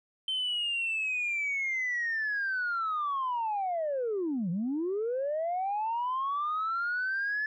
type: linear two-way sweep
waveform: sine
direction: down then up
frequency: 3102 to 162.7 to 1735 Hz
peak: -27 dBFS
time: 0.28-7.46 s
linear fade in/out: 2 ms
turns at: 4.5 s
effects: tanh soft clip ceiling -25 dBFS